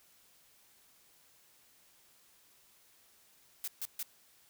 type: noise bursts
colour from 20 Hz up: blue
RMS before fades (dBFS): -38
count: 3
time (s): 3.64-4.028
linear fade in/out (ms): 0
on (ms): 36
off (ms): 140
effects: white hiss -65 dBFS RMS until 4.49 s